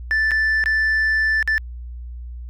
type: tone with dropouts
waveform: sine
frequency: 1760 Hz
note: A6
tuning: in tune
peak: -13 dBFS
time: 0.11-1.58 s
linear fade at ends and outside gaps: 0 ms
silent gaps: 0.309-0.316 / 0.639-0.659 / 1.427-1.476 s
effects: tanh soft clip ceiling -15 dBFS + added 60 Hz sine -30 dBFS peak until 2.49 s